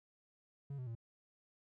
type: tone with pitch steps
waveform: triangle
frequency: 140 / 126.91 / 115.04 Hz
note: C#3 / B2 / A#2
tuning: +18 / +48 / -22 cents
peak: -39 dBFS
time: 0.7-0.952 s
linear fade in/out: 5 ms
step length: 84 ms
effects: none